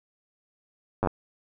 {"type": "slowing click train", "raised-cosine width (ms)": 1, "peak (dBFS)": -11, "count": 5, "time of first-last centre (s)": [1.03, 1.072], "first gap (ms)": 9, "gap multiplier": 1.11, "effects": []}